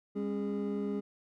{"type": "tone cluster", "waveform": "triangle", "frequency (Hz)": [201.7, 272.8, 412.1], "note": ["G3", "C#4", "G#4"], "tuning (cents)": [50, -28, -13], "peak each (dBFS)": [-32, -36, -34], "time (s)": [0.15, 1.01], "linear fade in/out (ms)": 20, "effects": ["tanh soft clip ceiling -21 dBFS"]}